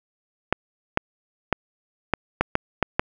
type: clicks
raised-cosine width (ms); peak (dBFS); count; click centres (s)
0.5; -3; 8; 0.526 / 0.974 / 1.527 / 2.137 / 2.41 / 2.554 / 2.827 / 2.995
effects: none